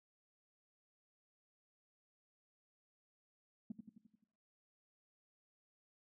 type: tone with echo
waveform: sine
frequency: 220 Hz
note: A3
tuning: in tune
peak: -39 dBFS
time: 3.7-3.72 s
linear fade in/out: 5 ms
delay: 87 ms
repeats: 6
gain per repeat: -5 dB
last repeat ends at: 4.242 s
effects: noise-tail reverb RT60 0.8 s tail -21 dB re dry + tanh soft clip ceiling -36 dBFS